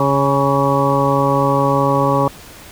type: harmonic tone with a mistuned harmonic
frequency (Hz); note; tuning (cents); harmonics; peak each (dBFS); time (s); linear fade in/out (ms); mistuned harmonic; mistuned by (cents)
138.59; C#3; 0; 1 / 2 / 3 / 4 / 6 / 7 / 8; -19 / -20 / -22 / -18 / -22 / -21 / -19; 0-2.28; 2; 8; +24
effects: pink hiss -38 dBFS RMS until 2.71 s